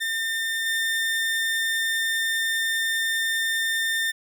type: tone with level steps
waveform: 30% pulse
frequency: 1805 Hz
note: A6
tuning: 44 cents sharp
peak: -22 / -20 dBFS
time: 0-4.12 s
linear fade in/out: 20 ms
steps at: 0.66 s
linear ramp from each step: 5 ms
effects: none